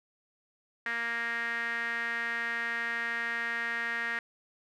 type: tone with band-pass filter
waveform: sawtooth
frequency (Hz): 233.1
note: A#3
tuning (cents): 0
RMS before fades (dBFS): -33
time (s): 0.86-4.19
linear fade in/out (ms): 2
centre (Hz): 1800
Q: 7.5
effects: none